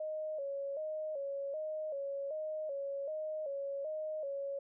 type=tone with vibrato; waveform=sine; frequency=587.3 Hz; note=D5; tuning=in tune; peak=-36 dBFS; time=0-4.59 s; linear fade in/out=5 ms; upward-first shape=square; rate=1.3 Hz; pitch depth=95 cents each way; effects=none